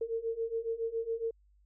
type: beating tone pair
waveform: sine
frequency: 451.5 / 458.7 Hz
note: A4 / A#4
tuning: +45 / -28 cents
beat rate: 7.2 Hz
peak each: -36 / -34 dBFS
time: 0.01-1.31 s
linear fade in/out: 5 ms
effects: added 50 Hz sine -62 dBFS peak until 1.65 s